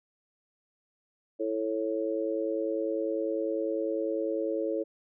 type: harmonic tone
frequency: 110 Hz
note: A2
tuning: in tune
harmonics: 3 / 4 / 5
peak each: -32 / -32 / -32 dBFS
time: 1.39-4.84 s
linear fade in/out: 20 ms
effects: none